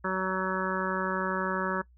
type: harmonic tone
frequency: 187.9 Hz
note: F#3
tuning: 27 cents sharp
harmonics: 1 / 2 / 3 / 5 / 6 / 7 / 8 / 9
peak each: -34 / -35 / -36 / -35 / -36 / -35 / -37 / -35 dBFS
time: 0.04-1.82 s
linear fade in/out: 10 ms
effects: noise-tail reverb RT60 0.1 s tail -21 dB re dry + added 61 Hz sine -55 dBFS peak until 1.97 s